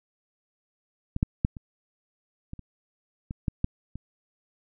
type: clicks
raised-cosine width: 5 ms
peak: -16 / -9 / -9 / -26 / -24 / -29 / -21 / -13 / -11 / -24 dBFS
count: 10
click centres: 1.164 / 1.229 / 1.449 / 1.568 / 2.534 / 2.593 / 3.309 / 3.482 / 3.644 / 3.956 s
effects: none